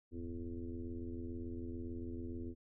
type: tone with frequency modulation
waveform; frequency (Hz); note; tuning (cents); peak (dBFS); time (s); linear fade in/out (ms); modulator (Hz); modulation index
sine; 164.81; E3; 0; -40; 0.11-2.55; 50; 86.9; 2.4
effects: none